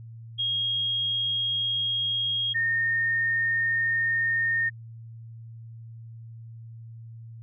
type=tone pair in turn; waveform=sine; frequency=3266 / 1833 Hz; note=G#7 / A#6; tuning=-30 / -30 cents; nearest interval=minor seventh; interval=1000 cents; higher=first; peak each=-24 / -22 dBFS; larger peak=second; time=0.38-2.54 / 2.54-4.7 s; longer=neither; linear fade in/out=20 ms; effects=added 114 Hz sine -40 dBFS peak until 7.42 s